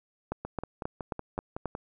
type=two click trains; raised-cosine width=1 ms; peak=-21 / -17 dBFS; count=8 / 6; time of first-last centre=0.45-1.751 / 0.32-1.657 s; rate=5.38 / 3.74 Hz; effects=none